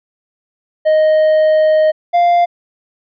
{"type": "tone pair in turn", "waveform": "triangle", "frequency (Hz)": [622.3, 696.8], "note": ["D#5", "F5"], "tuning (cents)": [0, -4], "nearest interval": "major second", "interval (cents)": 196, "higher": "second", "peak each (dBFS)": -6, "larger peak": "neither", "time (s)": [[0.85, 1.92], [2.13, 2.46]], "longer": "first", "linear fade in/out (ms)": 20, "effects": ["resampled to 11025 Hz"]}